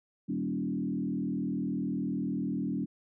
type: tone with frequency modulation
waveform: sine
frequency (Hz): 236.6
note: A#3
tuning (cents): +26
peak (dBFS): -29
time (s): 0.28-2.86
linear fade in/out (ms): 20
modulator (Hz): 40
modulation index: 1.8
effects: none